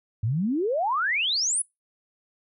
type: exponential sweep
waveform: sine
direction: up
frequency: 100.7 to 10460 Hz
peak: -22 dBFS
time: 0.23-1.62 s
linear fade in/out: 5 ms
effects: noise-tail reverb RT60 0.2 s tail -24 dB re dry